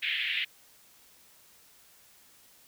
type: band-pass noise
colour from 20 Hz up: pink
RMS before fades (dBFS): -31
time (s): 0.02-0.45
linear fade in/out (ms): 10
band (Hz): 1900 to 3400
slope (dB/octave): 48
effects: white hiss -59 dBFS RMS until 2.67 s